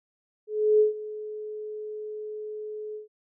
sine tone with ADSR envelope, 426.5 Hz, G#4, 46 cents sharp, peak -15 dBFS, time 0.47-3.08 s, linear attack 330 ms, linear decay 130 ms, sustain -18 dB, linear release 130 ms, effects none

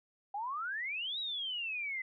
sine exponential two-way sweep, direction up then down, 784 to 3914 to 2016 Hz, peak -35 dBFS, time 0.34-2.02 s, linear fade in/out 5 ms, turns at 1.19 s, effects none

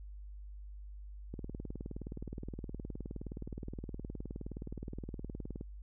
click train, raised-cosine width 3 ms, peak -29 dBFS, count 83, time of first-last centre 1.34-5.611 s, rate 19.2 Hz, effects added 50 Hz sine -45 dBFS peak until 5.82 s

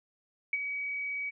sine tone with ADSR envelope, 2269 Hz, C#7, 40 cents sharp, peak -24 dBFS, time 0.53-1.31 s, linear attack 3 ms, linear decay 33 ms, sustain -8 dB, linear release 24 ms, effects none

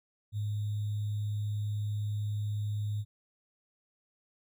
sine tone with sample-and-hold, 104.5 Hz, G#2, 11 cents sharp, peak -30 dBFS, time 0.32-3.05 s, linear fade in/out 50 ms, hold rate 3675 Hz, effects none

